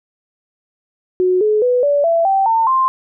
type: tone with pitch steps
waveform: sine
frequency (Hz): 366.7 / 426.1 / 495.2 / 575.4 / 668.7 / 777 / 902.9 / 1049.2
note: F#4 / G#4 / B4 / D5 / E5 / G5 / A5 / C6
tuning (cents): -15 / +44 / +5 / -36 / +25 / -16 / +44 / +4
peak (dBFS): -11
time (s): 1.2-2.88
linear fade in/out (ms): 0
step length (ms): 210
effects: none